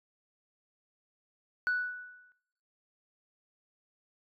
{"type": "tone with exponential decay", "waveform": "sine", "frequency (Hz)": 1480, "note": "F#6", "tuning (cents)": 0, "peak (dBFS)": -23, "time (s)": [1.67, 2.32], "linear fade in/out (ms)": 0, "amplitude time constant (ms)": 140, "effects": ["noise-tail reverb RT60 0.9 s tail -18 dB re dry", "tanh soft clip ceiling -24 dBFS"]}